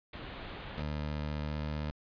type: low-pass noise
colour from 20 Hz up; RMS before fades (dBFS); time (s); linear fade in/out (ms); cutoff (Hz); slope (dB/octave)
pink; -44; 0.13-0.82; 5; 4000; 48
type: tone with pitch glide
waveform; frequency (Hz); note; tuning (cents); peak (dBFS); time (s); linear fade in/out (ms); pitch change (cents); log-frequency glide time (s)
20% pulse; 75 to 75.61; D2 to D#2; +37 to -49; -29; 0.78-1.91; 0; +14; 1.45-1.58
effects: resampled to 11025 Hz